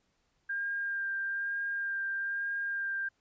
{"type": "tone with vibrato", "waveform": "sine", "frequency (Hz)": 1600, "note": "G6", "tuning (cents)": 35, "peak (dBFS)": -31, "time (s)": [0.49, 3.09], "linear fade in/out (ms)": 10, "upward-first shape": "sine", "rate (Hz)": 1.1, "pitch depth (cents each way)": 15, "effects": ["pink hiss -75 dBFS RMS until 3.2 s", "resampled to 16000 Hz"]}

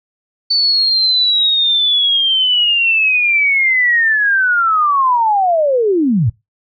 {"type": "linear sweep", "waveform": "sine", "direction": "down", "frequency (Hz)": [4521, 92.5], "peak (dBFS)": -10, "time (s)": [0.5, 6.3], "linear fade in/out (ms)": 10, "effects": ["noise-tail reverb RT60 0.2 s tail -21 dB re dry"]}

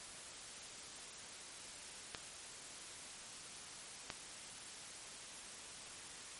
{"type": "clicks", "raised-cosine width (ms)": 0.2, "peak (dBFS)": -23, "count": 2, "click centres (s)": [2.148, 4.102], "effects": ["white hiss -51 dBFS RMS until 6.39 s", "MP3 48 kbps"]}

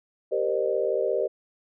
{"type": "chord", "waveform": "sine", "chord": "C minor seventh", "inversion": "second", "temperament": "equal with one note detuned", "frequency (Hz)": [392, 466.2, 523.3, 608.7], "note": ["G4", "Bb4", "C5", "Eb5"], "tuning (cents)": [0, 0, 0, -38], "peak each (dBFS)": -28, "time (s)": [0.31, 1.28], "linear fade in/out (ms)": 20, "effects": []}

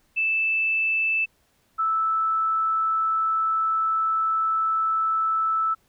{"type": "tone pair in turn", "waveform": "sine", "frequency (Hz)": [2637, 1314.3], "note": ["E7", "E6"], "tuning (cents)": [0, -6], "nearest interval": "octave", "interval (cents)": 1206, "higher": "first", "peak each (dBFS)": -20, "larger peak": "neither", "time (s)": [[0.16, 1.26], [1.78, 5.75]], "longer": "second", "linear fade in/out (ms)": 20, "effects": ["pink hiss -65 dBFS RMS until 5.88 s"]}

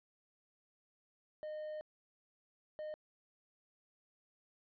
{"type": "tone bursts at uneven times", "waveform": "triangle", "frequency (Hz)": 613, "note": "D#5", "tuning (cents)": -26, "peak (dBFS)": -39, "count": 2, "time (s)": [[1.43, 1.81], [2.79, 2.94]], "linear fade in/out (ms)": 0, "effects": ["resampled to 11025 Hz"]}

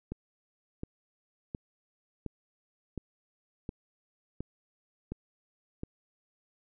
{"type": "click train", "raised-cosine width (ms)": 3, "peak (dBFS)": -23, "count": 9, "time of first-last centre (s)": [0.12, 5.834], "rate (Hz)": 1.4, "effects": []}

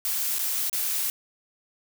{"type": "noise with dropouts", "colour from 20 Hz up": "blue", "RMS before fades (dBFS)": -27, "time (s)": [0.05, 1.1], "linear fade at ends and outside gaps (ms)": 1, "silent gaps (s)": [[0.385, 0.391], [0.697, 0.729]], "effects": []}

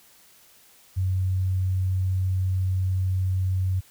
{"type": "tone", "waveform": "sine", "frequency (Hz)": 93.4, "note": "F#2", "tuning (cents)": 17, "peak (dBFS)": -21, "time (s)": [0.96, 3.81], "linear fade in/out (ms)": 20, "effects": ["white hiss -55 dBFS RMS until 3.9 s"]}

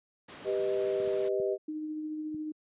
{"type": "noise", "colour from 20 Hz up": "pink", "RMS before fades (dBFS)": -46, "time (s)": [0.28, 1.29], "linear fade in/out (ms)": 10}
{"type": "chord", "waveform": "sine", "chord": "G augmented", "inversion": "none", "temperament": "equal", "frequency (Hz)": [392, 493.9, 622.3], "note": ["G4", "B4", "D#5"], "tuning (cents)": [0, 0, 0], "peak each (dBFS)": [-29, -34, -33], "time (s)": [0.44, 1.58], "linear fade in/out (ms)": 50}
{"type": "clicks", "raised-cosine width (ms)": 5, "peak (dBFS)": -31, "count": 4, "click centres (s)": [1.002, 1.075, 1.399, 2.345]}
{"type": "tone with tremolo", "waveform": "sine", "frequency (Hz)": 307.9, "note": "D#4", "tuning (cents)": -18, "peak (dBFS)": -32, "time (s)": [1.68, 2.52], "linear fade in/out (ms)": 5, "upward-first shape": "triangle", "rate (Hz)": 14, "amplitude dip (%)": 30}
{"effects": ["high-pass 150 Hz 12 dB/octave", "resampled to 8000 Hz"]}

